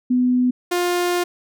sine / sawtooth tone pair in turn, 249.9 / 353.4 Hz, B3 / F4, +21 / +21 cents, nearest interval tritone, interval 600 cents, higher second, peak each -14 dBFS, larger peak neither, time 0.1-0.51 / 0.71-1.24 s, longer second, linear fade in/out 10 ms, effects none

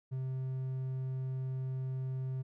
triangle tone, 130.81 Hz, C3, in tune, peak -32 dBFS, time 0.11-2.43 s, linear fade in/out 20 ms, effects none

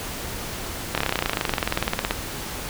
slowing click train, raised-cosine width 0.3 ms, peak -5 dBFS, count 29, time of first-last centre 0.95-2.109 s, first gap 27 ms, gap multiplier 1.03, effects pink hiss -32 dBFS RMS until 2.69 s

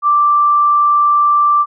sine tone, 1174.7 Hz, D6, in tune, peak -8 dBFS, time 0.02-1.66 s, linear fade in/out 50 ms, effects none

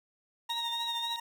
40% pulse tone with tremolo, 932.3 Hz, A#5, in tune, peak -33 dBFS, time 0.49-1.2 s, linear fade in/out 5 ms, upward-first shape sine, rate 13 Hz, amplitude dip 55%
sine tone with vibrato, 3729 Hz, A#7, in tune, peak -33 dBFS, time 0.5-1.16 s, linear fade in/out 0 ms, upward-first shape triangle, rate 3.7 Hz, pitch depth 63 cents each way
effects none

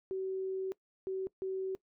sine tone bursts at uneven times, 380 Hz, F#4, 46 cents sharp, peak -33 dBFS, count 3, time 0.11-0.72 / 1.07-1.27 / 1.42-1.75 s, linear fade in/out 0 ms, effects noise-tail reverb RT60 0.1 s tail -20 dB re dry

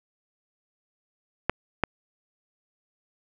clicks, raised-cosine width 0.5 ms, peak -6 dBFS, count 2, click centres 1.496 / 1.837 s, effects none

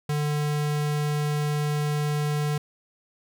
square tone, 148.5 Hz, D3, 20 cents sharp, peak -24 dBFS, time 0.09-2.58 s, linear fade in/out 5 ms, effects none

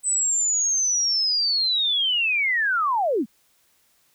sine linear sweep, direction down, 8110 to 182.9 Hz, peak -19 dBFS, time 0.03-3.26 s, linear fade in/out 50 ms, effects white hiss -63 dBFS RMS until 4.14 s

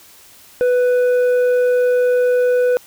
triangle tone with tanh clipping, 495.5 Hz, B4, 6 cents sharp, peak -13 dBFS, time 0.61-2.77 s, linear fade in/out 0 ms, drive 10 dB, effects white hiss -45 dBFS RMS until 2.86 s

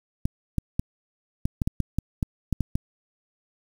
clicks, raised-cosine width 5 ms, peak -11 dBFS, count 12, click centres 0.255 / 0.583 / 0.795 / 1.455 / 1.618 / 1.675 / 1.803 / 1.986 / 2.228 / 2.527 / 2.607 / 2.755 s, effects 7-bit

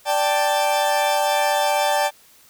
40% pulse chord, D suspended fourth, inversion none, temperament equal, 587.3 / 784 / 880 Hz, D5 / G5 / A5, 0 / 0 / 0 cents, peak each -21 dBFS, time 0.05-2.11 s, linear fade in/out 50 ms, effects white hiss -52 dBFS RMS until 2.49 s

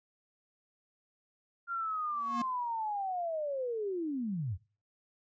sine linear sweep, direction down, 1400 to 77.4 Hz, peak -32 dBFS, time 1.67-4.58 s, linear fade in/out 50 ms
square tone with exponential growth, 237.2 Hz, A#3, 30 cents sharp, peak -31 dBFS, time 2.1-2.42 s, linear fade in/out 5 ms, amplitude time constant 68 ms
effects noise-tail reverb RT60 0.4 s tail -24 dB re dry + resampled to 16000 Hz

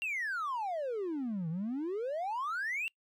triangle exponential two-way sweep, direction down then up, 2794 to 155.56 to 2794 Hz, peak -30 dBFS, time 0.02-2.88 s, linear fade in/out 0 ms, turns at 1.49 s, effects noise-tail reverb RT60 0.1 s tail -26 dB re dry + tanh soft clip ceiling -28 dBFS

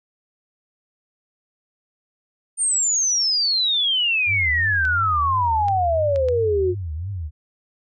sine exponential sweep, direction down, 9030 to 349.2 Hz, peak -17 dBFS, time 2.57-6.75 s, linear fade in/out 50 ms
sine tone with vibrato, 87.31 Hz, F2, in tune, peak -25 dBFS, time 4.26-7.31 s, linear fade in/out 50 ms, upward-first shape triangle, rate 2.9 Hz, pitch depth 290 cents each way
clicks, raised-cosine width 0.2 ms, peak -20 dBFS, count 4, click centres 4.852 / 5.684 / 6.16 / 6.286 s
effects none

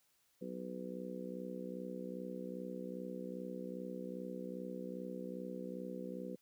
harmonic tone, 62.5 Hz, B1, 21 cents sharp, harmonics 3 / 4 / 5 / 6 / 7 / 8, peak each -46 / -48 / -52 / -50 / -55 / -47 dBFS, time 0.41-6.36 s, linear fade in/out 10 ms, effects white hiss -75 dBFS RMS until 6.41 s

